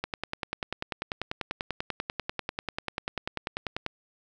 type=click train; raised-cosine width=0.3 ms; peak=-14 dBFS; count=40; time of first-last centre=0.04-3.864 s; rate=10.2 Hz; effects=none